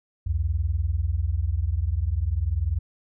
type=tone pair together; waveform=sine; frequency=66 / 86.27 Hz; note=C2 / F2; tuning=+16 / -21 cents; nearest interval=perfect fourth; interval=463 cents; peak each=-25 / -24 dBFS; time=0.26-2.79 s; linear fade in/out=10 ms; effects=none